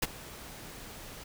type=noise with ADSR envelope; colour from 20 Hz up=pink; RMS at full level=-26 dBFS; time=0.02-1.24 s; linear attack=8 ms; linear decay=30 ms; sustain=-20 dB; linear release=8 ms; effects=none